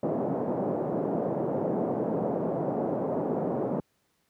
white band-pass noise, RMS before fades -29 dBFS, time 0.03-3.8 s, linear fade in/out 2 ms, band 140 to 640 Hz, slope 24 dB/octave, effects pink hiss -72 dBFS RMS until 4.29 s + high-pass 80 Hz 12 dB/octave

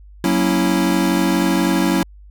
square chord, F# dominant seventh, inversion none, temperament equal, 185 / 233.1 / 277.2 / 329.6 Hz, F#3 / A#3 / C#4 / E4, 0 / 0 / 0 / 0 cents, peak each -20 / -24 / -21 / -20 dBFS, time 0.24-2.03 s, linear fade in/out 2 ms, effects added 50 Hz sine -39 dBFS peak until 2.3 s

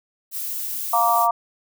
violet noise, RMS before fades -28 dBFS, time 0.31-1.28 s, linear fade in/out 50 ms
sine chord, Bb major, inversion second, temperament just, 699.2 / 932.3 / 1165.4 Hz, F5 / Bb5 / D6, +2 / 0 / -14 cents, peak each -20 dBFS, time 0.93-1.31 s, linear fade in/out 5 ms
effects none

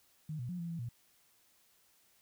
sine tone with pitch steps, 154.9 / 122 / 178.5 / 169.8 / 167.3 / 118.9 Hz, D#3 / B2 / F3 / F3 / E3 / A#2, -7 / -21 / +38 / -48 / +26 / +35 cents, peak -37 dBFS, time 0.29-0.89 s, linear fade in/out 5 ms, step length 100 ms, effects white hiss -69 dBFS RMS until 2.21 s

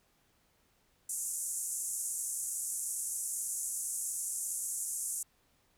white band-pass noise, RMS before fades -37 dBFS, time 1.09-5.23 s, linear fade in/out 5 ms, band 6700 to 11000 Hz, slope 48 dB/octave, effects pink hiss -71 dBFS RMS until 5.77 s

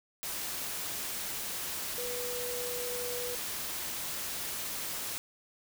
sine tone in noise, 490 Hz, B4, 14 cents flat, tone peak -37 dBFS, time 1.98-3.35 s, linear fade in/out 0 ms, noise white, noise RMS -37 dBFS, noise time 0.23-5.18 s, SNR -3 dB, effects none

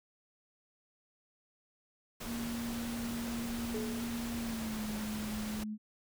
pink noise, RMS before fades -43 dBFS, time 2.2-5.64 s, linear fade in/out 10 ms
sine tone with pitch glide, 234.2 to 213.5 Hz, A#3 to G#3, +8 to +48 cents, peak -36 dBFS, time 2.24-5.78 s, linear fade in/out 50 ms, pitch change -160 cents, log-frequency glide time 4.38-4.83 s
sine tone with exponential decay, 428.9 Hz, A4, 44 cents flat, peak -35 dBFS, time 3.74-4.39 s, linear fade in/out 5 ms, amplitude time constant 140 ms
effects none

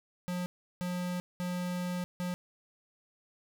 square tone bursts at uneven times, 178.9 Hz, F3, 42 cents sharp, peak -33 dBFS, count 4, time 0.28-0.46 / 0.81-1.2 / 1.4-2.04 / 2.2-2.34 s, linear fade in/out 0 ms, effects none

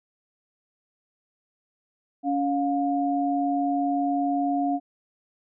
sine tone pair together, 281.4 / 709 Hz, C#4 / F5, +26 / +26 cents, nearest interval octave + major third, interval 1600 cents, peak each -24 / -25 dBFS, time 2.23-4.8 s, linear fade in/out 50 ms, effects none

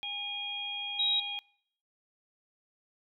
harmonic tone, 817 Hz, G#5, 29 cents flat, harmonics 1 / 3 / 4, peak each -45 / -40 / -36 dBFS, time 0.03-1.39 s, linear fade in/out 0 ms
sine tone, 3813 Hz, A#7, 38 cents sharp, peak -26 dBFS, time 0.99-1.2 s, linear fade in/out 5 ms
effects noise-tail reverb RT60 0.6 s tail -23 dB re dry

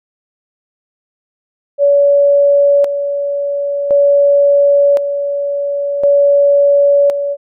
sine tone with tremolo, 568 Hz, C#5, 42 cents sharp, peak -6 dBFS, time 1.78-7.37 s, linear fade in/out 50 ms, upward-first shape square, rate 0.47 Hz, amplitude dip 60%, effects none

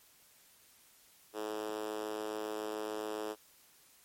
5% pulse tone with high-pass filter, 107.1 Hz, A2, 46 cents flat, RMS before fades -39 dBFS, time 1.33-3.36 s, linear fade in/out 50 ms, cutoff 380 Hz, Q 4.5, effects white hiss -63 dBFS RMS until 4.04 s + MP3 64 kbps

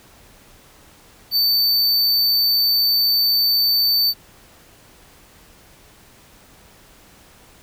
square tone, 4556 Hz, C#8, 47 cents sharp, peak -15 dBFS, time 1.31-4.14 s, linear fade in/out 50 ms, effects pink hiss -49 dBFS RMS until 7.62 s

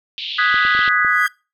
pink band-pass noise, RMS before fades -27 dBFS, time 0.18-0.89 s, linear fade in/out 0 ms, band 2800 to 3900 Hz, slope 48 dB/octave
sine chord, G# minor seventh, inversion second, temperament equal, 1244.5 / 1480 / 1661.2 / 1975.5 Hz, D#6 / F#6 / G#6 / B6, 0 / 0 / 0 / 0 cents, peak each -19 dBFS, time 0.38-1.27 s, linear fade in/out 10 ms
clicks, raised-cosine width 2 ms, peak -21 dBFS, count 6, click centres 0.543 / 0.651 / 0.75 / 0.791 / 0.878 / 1.048 s
sawtooth tone with exponential growth, 1614 Hz, G#6, 50 cents flat, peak -20 dBFS, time 0.99-1.28 s, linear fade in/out 2 ms, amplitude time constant 62 ms
effects noise-tail reverb RT60 0.3 s tail -24 dB re dry

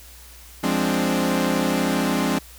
sawtooth chord, D half-diminished seventh, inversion first, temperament equal, 174.61 / 207.7 / 261.6 / 293.7 Hz, F3 / Ab3 / C4 / D4, 0 / 0 / 0 / 0 cents, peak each -22 / -21 / -20 / -22 dBFS, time 0.63-2.39 s, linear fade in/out 10 ms, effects added 60 Hz sine -45 dBFS peak until 2.58 s + white hiss -46 dBFS RMS until 2.58 s

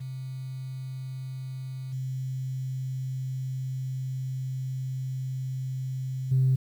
sine tone with level steps, 130.8 Hz, C3, in tune, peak -33 / -29 / -18 dBFS, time 0-6.56 s, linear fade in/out 10 ms, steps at 1.92 / 6.31 s, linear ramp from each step 10 ms, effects tanh soft clip ceiling -15 dBFS + 9-bit

